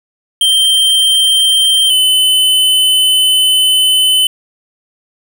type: tone pair in turn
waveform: square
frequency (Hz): 3146 / 3030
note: G7 / F#7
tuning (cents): +6 / +40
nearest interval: minor second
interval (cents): 66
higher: first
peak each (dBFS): -8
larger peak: neither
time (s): 0.41-1.9 / 1.9-4.27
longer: second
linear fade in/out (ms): 2
effects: none